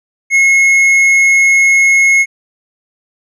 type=tone with tanh clipping; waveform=sine; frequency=2170 Hz; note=C#7; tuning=37 cents flat; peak=-7 dBFS; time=0.3-2.26 s; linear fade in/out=50 ms; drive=7 dB; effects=none